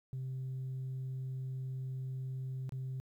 sine tone with dropouts, 130.81 Hz, C3, in tune, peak -35 dBFS, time 0.13-3 s, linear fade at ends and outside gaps 0 ms, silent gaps 2.693-2.722 s, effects tanh soft clip ceiling -35 dBFS + 12-bit

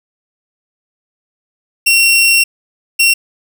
sawtooth tone bursts at uneven times, 2732 Hz, F7, 39 cents flat, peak -4 dBFS, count 2, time 1.86-2.44 / 2.99-3.14 s, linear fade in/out 10 ms, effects none

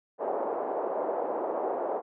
pink band-pass noise, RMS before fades -31 dBFS, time 0.18-2.02 s, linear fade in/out 50 ms, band 420 to 830 Hz, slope 24 dB/octave, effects none

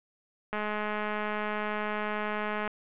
click train, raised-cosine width 0.5 ms, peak -18 dBFS, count 454, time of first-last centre 0.53-2.677 s, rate 211 Hz, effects resampled to 8000 Hz + 10-bit

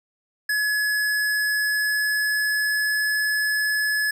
square tone with pitch glide, 1698 to 1707.8 Hz, G#6 to G#6, +38 to +48 cents, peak -21 dBFS, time 0.49-4.11 s, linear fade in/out 5 ms, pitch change +10 cents, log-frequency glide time 1.17-3.18 s, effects none

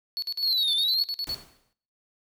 triangle tone bursts, 4406 Hz, C#8, 11 cents flat, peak -26 dBFS, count 12, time 0.17-1.345 s, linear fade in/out 0 ms, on 53 ms, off 49 ms
triangle exponential two-way sweep, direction down then up, 4435 to 3488 to 4435 Hz, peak -21 dBFS, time 0.42-1.03 s, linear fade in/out 10 ms, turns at 0.74 s
pink noise with exponential decay, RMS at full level -38 dBFS, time 1.27-1.73 s, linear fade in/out 1 ms, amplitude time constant 100 ms
effects noise-tail reverb RT60 0.6 s tail -19 dB re dry

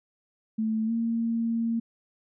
sine tone with pitch glide, 220 to 229.7 Hz, A3 to A#3, 0 to -25 cents, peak -24 dBFS, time 0.58-1.8 s, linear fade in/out 10 ms, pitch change +75 cents, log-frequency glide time 0.86-0.91 s, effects none

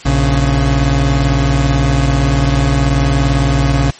30% pulse tone pair together, 59.05 / 138.59 Hz, A#1 / C#3, +23 / 0 cents, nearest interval octave + minor third, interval 1477 cents, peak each -10 dBFS, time 0.05-3.91 s, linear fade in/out 10 ms, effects white hiss -36 dBFS RMS until 3.99 s + MP3 32 kbps

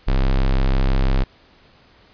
square tone, 33.02 Hz, C1, 17 cents sharp, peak -15 dBFS, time 0.07-1.24 s, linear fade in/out 10 ms, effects pink hiss -52 dBFS RMS until 2.13 s + resampled to 11025 Hz

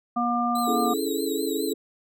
harmonic tone, 239.2 Hz, A#3, 45 cents sharp, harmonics 1 / 3 / 5, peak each -26 / -26 / -26 dBFS, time 0.16-0.94 s, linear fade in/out 10 ms
15% pulse tone with vibrato, 3951 Hz, B7, in tune, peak -27 dBFS, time 0.55-1.73 s, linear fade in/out 5 ms, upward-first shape triangle, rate 4.8 Hz, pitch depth 86 cents each way
sine chord, A major seventh, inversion first, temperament equal, 277.2 / 329.6 / 415.3 / 440 Hz, C#4 / E4 / G#4 / A4, 0 / 0 / 0 / 0 cents, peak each -30 dBFS, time 0.67-1.74 s, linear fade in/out 10 ms
effects none

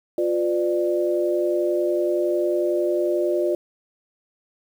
sine tone cluster, 352.8 / 503 / 594 Hz, F4 / B4 / D5, +18 / +32 / +20 cents, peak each -21 / -29 / -23 dBFS, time 0.18-3.55 s, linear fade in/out 2 ms, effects 8-bit

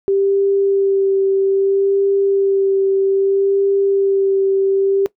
sine tone with vibrato, 392 Hz, G4, in tune, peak -12 dBFS, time 0.08-5.06 s, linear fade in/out 0 ms, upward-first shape sine, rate 0.62 Hz, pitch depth 15 cents each way, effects noise-tail reverb RT60 0.1 s tail -19 dB re dry

